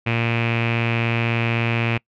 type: tone with low-pass filter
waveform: sawtooth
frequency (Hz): 116.2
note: A#2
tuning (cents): -5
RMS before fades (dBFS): -21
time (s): 0.06-1.98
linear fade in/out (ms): 10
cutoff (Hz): 2500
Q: 6.5
effects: noise-tail reverb RT60 0.1 s tail -25 dB re dry